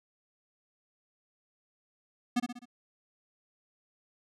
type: tone with echo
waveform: square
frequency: 243.5 Hz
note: B3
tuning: 24 cents flat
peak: -25 dBFS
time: 2.36-2.4 s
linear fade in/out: 10 ms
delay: 64 ms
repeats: 4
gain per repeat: -6 dB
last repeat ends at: 2.656 s
effects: low-pass 9000 Hz 12 dB/octave